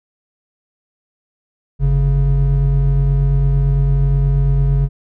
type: tone pair together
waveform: triangle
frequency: 49.09 / 138.59 Hz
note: G1 / C#3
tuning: +3 / 0 cents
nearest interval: octave + tritone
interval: 1797 cents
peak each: -12 dBFS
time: 1.79-4.89 s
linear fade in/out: 50 ms
effects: none